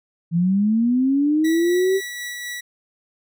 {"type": "linear sweep", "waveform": "sine", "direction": "up", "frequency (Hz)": [163.4, 392], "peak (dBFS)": -15, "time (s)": [0.31, 2.01], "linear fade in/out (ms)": 50}
{"type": "tone with tremolo", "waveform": "sawtooth", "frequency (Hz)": 1944, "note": "B6", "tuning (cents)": -28, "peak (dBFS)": -24, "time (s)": [1.44, 2.61], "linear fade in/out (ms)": 10, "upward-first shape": "sine", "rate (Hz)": 4, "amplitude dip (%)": 25}
{"effects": []}